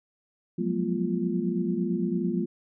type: tone cluster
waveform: sine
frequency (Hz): 176.6 / 185.5 / 208.8 / 240.6 / 347.9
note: F3 / F#3 / G#3 / B3 / F4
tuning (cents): +20 / +5 / +10 / -45 / -7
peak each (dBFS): -31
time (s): 0.58-2.46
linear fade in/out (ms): 10
effects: none